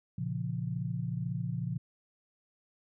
sine chord, Bb minor, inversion none, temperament equal with one note detuned, 116.54 / 138.59 / 172.71 Hz, Bb2 / Db3 / F3, 0 / 0 / -19 cents, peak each -36 / -36 / -36 dBFS, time 0.18-1.78 s, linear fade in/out 5 ms, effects none

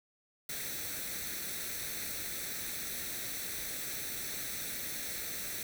white noise with comb filter, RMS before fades -39 dBFS, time 0.49-5.63 s, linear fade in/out 2 ms, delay 0.5 ms, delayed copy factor +0.65, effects none

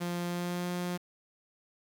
sawtooth tone with pitch glide, 174.61 to 177.46 Hz, F3 to F3, 0 to +28 cents, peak -28 dBFS, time 0-0.98 s, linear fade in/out 20 ms, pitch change +28 cents, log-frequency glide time 0.25-0.69 s, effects 9-bit

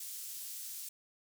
pink high-pass noise, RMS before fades -44 dBFS, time 0-0.89 s, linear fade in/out 5 ms, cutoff 7000 Hz, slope 12 dB/octave, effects none

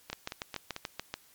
two click trains, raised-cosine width 0.2 ms, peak -20 / -17 dBFS, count 4 / 8, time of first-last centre 0.1-0.764 / 0.13-1.14 s, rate 4.52 / 6.93 Hz, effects white hiss -61 dBFS RMS until 1.34 s + MP3 96 kbps

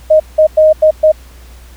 sine tone bursts at uneven times, 622.3 Hz, D#5, in tune, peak -3 dBFS, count 5, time 0.1-0.2 / 0.38-0.47 / 0.57-0.73 / 0.82-0.91 / 1.03-1.12 s, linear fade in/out 10 ms, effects added 60 Hz sine -34 dBFS peak until 1.76 s + pink hiss -43 dBFS RMS until 1.76 s

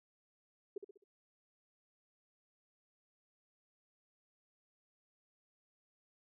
sine tone with echo, 400 Hz, G4, 35 cents sharp, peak -37 dBFS, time 0.76-0.78 s, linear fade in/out 5 ms, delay 65 ms, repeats 4, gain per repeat -7 dB, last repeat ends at 1.04 s, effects none

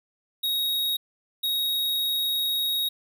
square tone pair in turn, 3774 / 3774 Hz, A#7 / A#7, +21 / +21 cents, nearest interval unison, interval 0 cents, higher neither, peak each -24 dBFS, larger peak neither, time 0.43-0.97 / 1.43-2.89 s, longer second, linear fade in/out 10 ms, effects none

